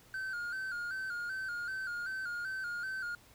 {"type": "tone with vibrato", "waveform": "triangle", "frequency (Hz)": 1480, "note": "F#6", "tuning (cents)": 0, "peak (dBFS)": -34, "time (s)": [0.14, 3.15], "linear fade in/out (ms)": 2, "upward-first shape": "square", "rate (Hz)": 2.6, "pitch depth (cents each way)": 68, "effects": ["added 118 Hz sine -69 dBFS peak until 3.34 s", "pink hiss -61 dBFS RMS until 3.34 s"]}